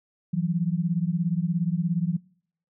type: beating tone pair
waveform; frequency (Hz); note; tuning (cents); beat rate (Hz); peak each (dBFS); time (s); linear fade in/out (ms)
sine; 164.81 / 181.81; E3 / F#3; 0 / -30; 17; -25; 0.33-2.17; 10
effects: noise-tail reverb RT60 0.6 s tail -24 dB re dry